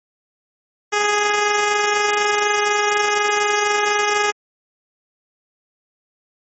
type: tone with amplitude modulation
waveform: 10% pulse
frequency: 415.1 Hz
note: G#4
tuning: 1 cent flat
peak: -6 dBFS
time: 0.92-4.32 s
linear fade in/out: 20 ms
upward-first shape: sine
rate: 24.1 Hz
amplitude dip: 30%
effects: MP3 32 kbps